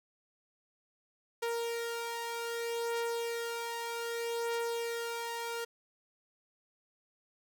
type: beating tone pair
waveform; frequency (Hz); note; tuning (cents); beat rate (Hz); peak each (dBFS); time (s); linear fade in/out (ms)
sawtooth; 466.2 / 466.84; A#4 / A#4; 0 / +3; 0.64; -31 / -37; 1.42-5.65; 10
effects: none